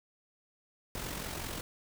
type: noise with amplitude modulation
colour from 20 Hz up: pink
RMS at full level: -37 dBFS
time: 0.95-1.61 s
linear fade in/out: 0 ms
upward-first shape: sine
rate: 45 Hz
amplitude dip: 50%
effects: none